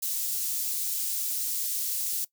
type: high-pass noise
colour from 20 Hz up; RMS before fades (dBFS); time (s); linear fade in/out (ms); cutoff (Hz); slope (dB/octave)
white; -30; 0.02-2.25; 10; 5900; 12
effects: noise-tail reverb RT60 0.1 s tail -20 dB re dry